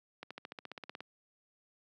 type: accelerating click train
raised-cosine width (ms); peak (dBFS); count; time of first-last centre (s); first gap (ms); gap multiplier
0.3; -27; 13; 0.23-1.006; 76; 0.97
effects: high-pass 200 Hz 12 dB/octave